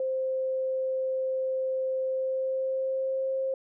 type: tone with pitch glide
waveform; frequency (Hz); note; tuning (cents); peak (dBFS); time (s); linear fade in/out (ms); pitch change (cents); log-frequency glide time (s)
sine; 523.3 to 530.9; C5 to C5; 0 to +25; -26; 0-3.54; 2; +25; 2.06-3.3
effects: none